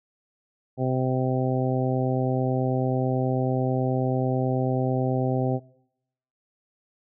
harmonic tone, 129.2 Hz, C3, 21 cents flat, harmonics 1 / 2 / 3 / 4 / 5 / 6, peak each -25 / -28 / -30 / -31 / -32 / -33 dBFS, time 0.77-5.6 s, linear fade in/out 50 ms, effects noise-tail reverb RT60 0.8 s tail -22 dB re dry

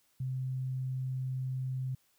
sine tone, 130 Hz, C3, 11 cents flat, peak -32 dBFS, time 0.2-1.95 s, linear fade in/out 5 ms, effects white hiss -71 dBFS RMS until 2.18 s

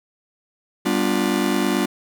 45% pulse chord, G dominant seventh, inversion none, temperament just, 196 / 245 / 294 / 352.8 Hz, G3 / B3 / D4 / F4, 0 / -14 / +2 / +18 cents, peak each -24 dBFS, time 0.85-1.86 s, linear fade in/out 10 ms, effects none

